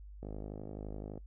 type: click train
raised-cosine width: 2 ms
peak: -30 dBFS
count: 50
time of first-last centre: 0.23-1.176 s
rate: 51.8 Hz
effects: noise-tail reverb RT60 0.1 s tail -21 dB re dry + added 50 Hz sine -47 dBFS peak until 1.26 s